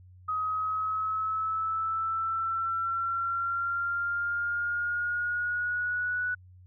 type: linear sweep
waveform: sine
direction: up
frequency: 1259 to 1480 Hz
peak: -27 dBFS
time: 0.28-6.35 s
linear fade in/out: 10 ms
effects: added 91 Hz sine -50 dBFS peak until 6.66 s